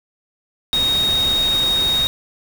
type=tone in noise; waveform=sine; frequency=3739 Hz; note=A#7; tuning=4 cents sharp; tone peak=-15 dBFS; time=0.73-2.07 s; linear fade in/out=0 ms; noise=pink; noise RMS=-27 dBFS; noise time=0.73-2.07 s; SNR=+9 dB; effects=none